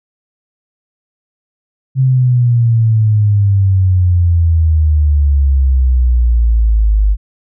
sine exponential sweep, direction down, 133.3 to 50 Hz, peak -7 dBFS, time 1.95-7.17 s, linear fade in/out 50 ms, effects none

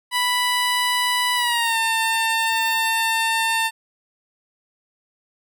15% pulse tone with pitch glide, 987.8 to 900.6 Hz, B5 to A5, 0 to +40 cents, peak -12 dBFS, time 0.11-3.71 s, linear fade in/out 50 ms, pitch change -160 cents, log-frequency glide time 1.35-1.78 s, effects none

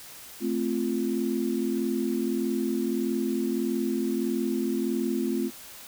sine chord, F major, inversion first, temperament equal with one note detuned, 220 / 261.6 / 346.2 Hz, A3 / C4 / F4, 0 / 0 / -15 cents, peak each -29 dBFS, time 0.4-5.51 s, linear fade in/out 50 ms, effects white hiss -45 dBFS RMS until 5.87 s

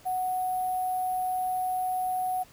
sine tone with sample-and-hold, 740 Hz, F#5, in tune, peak -26 dBFS, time 0.05-2.44 s, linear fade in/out 20 ms, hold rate 11025 Hz, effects pink hiss -55 dBFS RMS until 2.52 s

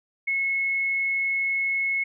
sine tone, 2184 Hz, C#7, 26 cents flat, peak -22 dBFS, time 0.27-2.04 s, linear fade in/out 10 ms, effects none

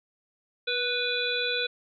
harmonic tone with a mistuned harmonic, 493.9 Hz, B4, in tune, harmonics 1 / 3 / 5 / 7 / 8, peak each -32 / -32 / -32 / -32 / -32 dBFS, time 0.67-1.67 s, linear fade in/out 10 ms, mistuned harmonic 1, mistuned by -23 cents, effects none

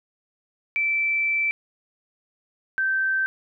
sine tone pair in turn, 2328 / 1553.8 Hz, D7 / G6, -16 / -16 cents, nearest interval perfect fifth, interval 700 cents, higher first, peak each -20 dBFS, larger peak neither, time 0.76-1.51 / 2.78-3.26 s, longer first, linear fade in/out 0 ms, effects none

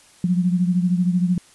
sine beating tone pair, 177.4 / 190.4 Hz, F3 / F#3, +27 / +50 cents, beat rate 13 Hz, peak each -17 / -23 dBFS, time 0.24-1.38 s, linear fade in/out 2 ms, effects white hiss -51 dBFS RMS until 1.54 s + resampled to 24000 Hz

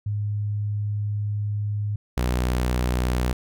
sine / sawtooth tone pair in turn, 103.83 / 61.74 Hz, G#2 / B1, 0 / 0 cents, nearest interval major sixth, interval 900 cents, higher first, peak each -23 / -17 dBFS, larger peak second, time 0.06-1.96 / 2.17-3.33 s, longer first, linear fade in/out 5 ms, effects none

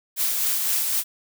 blue noise with tremolo, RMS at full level -22 dBFS, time 0.16-1.04 s, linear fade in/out 50 ms, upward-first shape sine, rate 3.9 Hz, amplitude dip 30%, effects none

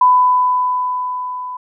sine tone with level ramp, 1000 Hz, B5, 21 cents sharp, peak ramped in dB -6 to -24 dBFS, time 0.01-1.57 s, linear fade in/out 5 ms, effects none

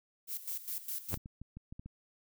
violet noise with tremolo, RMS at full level -38 dBFS, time 0.27-1.18 s, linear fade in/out 50 ms, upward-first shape square, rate 4.9 Hz, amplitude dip 75%
sawtooth tone with exponential growth, 89.5 Hz, F2, 43 cents sharp, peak -27 dBFS, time 1.08-1.15 s, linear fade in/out 5 ms, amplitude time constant 15 ms
clicks, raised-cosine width 5 ms, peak -33 dBFS, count 7, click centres 1.173 / 1.259 / 1.416 / 1.57 / 1.725 / 1.795 / 1.86 s
effects none

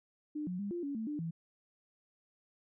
sine tone with pitch steps, 300.1 / 180.8 / 202.1 / 347.7 / 282.8 / 221.7 / 296.8 / 164.8 Hz, D4 / F#3 / G#3 / F4 / C#4 / A3 / D4 / E3, +38 / -40 / -47 / -8 / +35 / +13 / +18 / 0 cents, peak -35 dBFS, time 0.35-1.31 s, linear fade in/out 10 ms, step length 120 ms, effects none

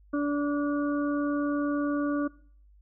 harmonic tone, 289.5 Hz, D4, 25 cents flat, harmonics 1 / 2 / 4 / 5, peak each -25 / -34 / -37 / -39 dBFS, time 0.13-2.28 s, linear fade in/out 10 ms, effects noise-tail reverb RT60 0.5 s tail -21 dB re dry + added 50 Hz sine -54 dBFS peak until 2.81 s

